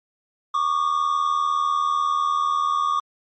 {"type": "tone pair together", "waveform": "triangle", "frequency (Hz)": [1120.9, 1201], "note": ["C#6", "D6"], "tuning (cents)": [19, 38], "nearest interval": "minor second", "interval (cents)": 119, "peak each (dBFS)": -20, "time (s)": [0.54, 3], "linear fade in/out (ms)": 5, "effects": ["MP3 32 kbps"]}